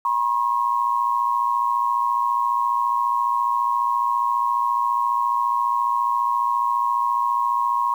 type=tone pair together; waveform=sine; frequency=964 / 1078.6 Hz; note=B5 / C#6; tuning=-42 / -48 cents; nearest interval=major second; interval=194 cents; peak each=-21 dBFS; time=0.05-7.94 s; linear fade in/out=2 ms; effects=8-bit